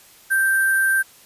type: tone with sample-and-hold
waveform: sine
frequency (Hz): 1568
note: G6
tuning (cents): 0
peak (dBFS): -15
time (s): 0.3-1.03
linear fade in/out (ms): 20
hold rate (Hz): 11025
effects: white hiss -49 dBFS RMS until 1.25 s + resampled to 32000 Hz